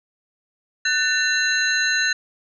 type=tone cluster; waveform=sine; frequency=1501 / 1785 / 2717 / 4053 / 6480 Hz; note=F#6 / A6 / F7 / B7 / G#8; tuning=+24 / +24 / -48 / +44 / -43 cents; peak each=-22 / -22 / -30 / -24 / -29 dBFS; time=0.85-2.13 s; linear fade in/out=5 ms; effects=none